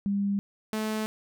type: tone pair in turn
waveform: sine / sawtooth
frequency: 200.2 / 216.8 Hz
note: G3 / A3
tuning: +37 / -25 cents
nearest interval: minor second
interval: 138 cents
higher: second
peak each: -24 dBFS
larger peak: neither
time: 0.06-0.39 / 0.73-1.06 s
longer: neither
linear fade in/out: 0 ms
effects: none